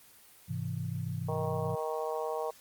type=chord; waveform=sine; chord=Ab augmented; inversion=none; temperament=equal; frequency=103.83 / 130.81 / 164.81 Hz; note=Ab2 / C3 / E3; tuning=0 / 0 / 0 cents; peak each=-37 dBFS; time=0.48-1.76 s; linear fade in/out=20 ms
type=harmonic tone; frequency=156.7 Hz; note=D#3; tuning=13 cents sharp; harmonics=3 / 4 / 5 / 6 / 7; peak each=-35 / -37 / -39 / -41 / -42 dBFS; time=1.28-2.51 s; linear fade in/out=10 ms
effects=white hiss -57 dBFS RMS until 2.6 s + Opus 24 kbps